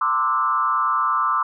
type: tone with frequency modulation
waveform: sine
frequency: 1174.7 Hz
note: D6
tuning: in tune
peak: -17 dBFS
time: 0.01-1.43 s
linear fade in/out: 5 ms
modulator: 129 Hz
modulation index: 1.3
effects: none